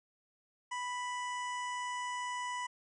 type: harmonic tone with a mistuned harmonic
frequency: 987.8 Hz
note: B5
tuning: in tune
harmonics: 1 / 2 / 3 / 5 / 6 / 7 / 8 / 9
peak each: -37 / -42 / -48 / -58 / -55 / -54 / -55 / -58 dBFS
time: 0.71-2.67 s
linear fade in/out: 10 ms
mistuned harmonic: 5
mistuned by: +60 cents
effects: none